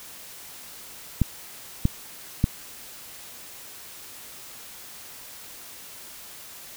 clicks, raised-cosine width 5 ms, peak -6 dBFS, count 3, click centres 1.217 / 1.854 / 2.441 s, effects white hiss -43 dBFS RMS until 6.76 s

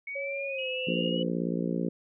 sine exponential sweep, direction up, 2217 to 2960 Hz, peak -34 dBFS, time 0.07-1.23 s, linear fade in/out 5 ms
sine tone with pitch glide, 554.4 to 511.3 Hz, C#5 to C5, 0 to -40 cents, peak -33 dBFS, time 0.15-1.29 s, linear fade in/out 10 ms, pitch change -140 cents, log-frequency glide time 0.46-0.7 s
sine tone, 2900 Hz, F#7, 35 cents flat, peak -36 dBFS, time 0.58-1.09 s, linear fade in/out 10 ms
harmonic tone, 58.27 Hz, A#1, in tune, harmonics 3 / 4 / 5 / 6 / 7 / 8 / 9, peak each -31 / -33 / -35 / -37 / -38 / -39 / -40 dBFS, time 0.87-1.89 s, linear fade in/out 5 ms
effects none

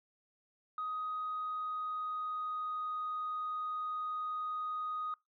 sine tone with pitch glide, 1253 to 1245.1 Hz, D#6 to D#6, +12 to +1 cents, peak -34 dBFS, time 0.78-5.14 s, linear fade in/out 2 ms, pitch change -11 cents, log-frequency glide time 1.05-2.95 s, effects noise-tail reverb RT60 0.2 s tail -25 dB re dry + tanh soft clip ceiling -31 dBFS

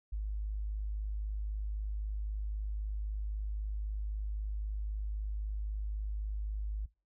sine tone, 51.91 Hz, G#1, in tune, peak -33 dBFS, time 0.12-6.86 s, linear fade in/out 10 ms, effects noise-tail reverb RT60 0.3 s tail -23 dB re dry

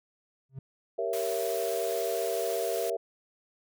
triangle tone with exponential growth, 133.7 Hz, C3, 38 cents sharp, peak -31 dBFS, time 0.49-0.59 s, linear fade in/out 5 ms, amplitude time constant 20 ms
sine chord, G diminished seventh, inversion none, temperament equal with one note detuned, 392 / 466.2 / 554.4 / 667.3 Hz, G4 / Bb4 / Db5 / Fb5, 0 / 0 / 0 / +21 cents, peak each -35 / -32 / -36 / -32 dBFS, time 0.98-2.97 s, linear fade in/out 10 ms
white high-pass noise, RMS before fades -40 dBFS, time 1.13-2.9 s, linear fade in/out 2 ms, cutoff 520 Hz, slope 12 dB/octave
effects none

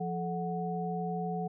sine tone cluster, 173.9 / 434.5 / 738 Hz, F3 / A4 / F#5, -7 / -22 / -5 cents, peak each -34 / -38 / -36 dBFS, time 0-1.48 s, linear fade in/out 10 ms, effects none

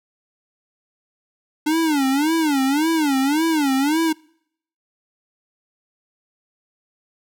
square tone with vibrato, 295.1 Hz, D4, 8 cents sharp, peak -17 dBFS, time 1.66-4.13 s, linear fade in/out 10 ms, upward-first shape sine, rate 1.8 Hz, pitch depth 190 cents each way, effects noise-tail reverb RT60 0.7 s tail -26 dB re dry

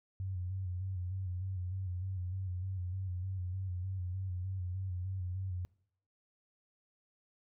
sine tone with vibrato, 92.5 Hz, F#2, in tune, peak -35 dBFS, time 0.2-5.65 s, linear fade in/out 0 ms, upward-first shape square, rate 3.3 Hz, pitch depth 49 cents each way, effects noise-tail reverb RT60 0.7 s tail -24 dB re dry

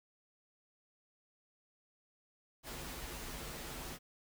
pink noise with comb filter, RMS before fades -45 dBFS, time 2.63-3.99 s, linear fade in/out 50 ms, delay 10 ms, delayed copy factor -0.6, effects none

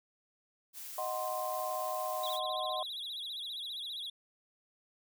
blue noise, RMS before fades -45 dBFS, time 0.73-2.4 s, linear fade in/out 50 ms
sine chord, C diminished, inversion first, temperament equal, 622.3 / 740 / 1046.5 Hz, Eb5 / Gb5 / C6, 0 / 0 / 0 cents, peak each -38 dBFS, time 0.98-2.83 s, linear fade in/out 2 ms
triangle tone with vibrato, 3600 Hz, A7, 39 cents sharp, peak -37 dBFS, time 2.23-4.1 s, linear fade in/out 5 ms, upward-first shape sine, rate 15 Hz, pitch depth 170 cents each way
effects none

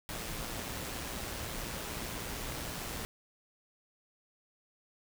pink noise with amplitude modulation, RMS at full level -38 dBFS, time 0.09-3.05 s, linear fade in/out 0 ms, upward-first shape sine, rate 116 Hz, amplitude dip 35%, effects none

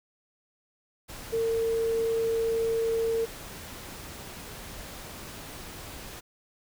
sine tone in noise, 454.6 Hz, A#4, 43 cents flat, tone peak -24 dBFS, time 1.32-3.26 s, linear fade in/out 20 ms, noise pink, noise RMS -42 dBFS, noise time 1.08-6.21 s, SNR +15 dB, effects none

